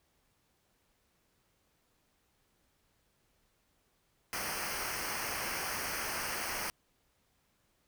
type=noise with comb filter; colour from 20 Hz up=pink; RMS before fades=-37 dBFS; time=4.33-6.7 s; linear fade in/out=0 ms; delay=0.27 ms; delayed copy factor=-0.8; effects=pink hiss -74 dBFS RMS until 7.87 s